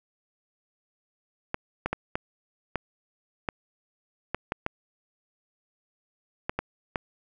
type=clicks; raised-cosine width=0.5 ms; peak=-12 dBFS; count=12; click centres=1.544 / 1.86 / 1.93 / 2.155 / 2.757 / 3.488 / 4.346 / 4.521 / 4.664 / 6.495 / 6.59 / 6.958 s; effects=none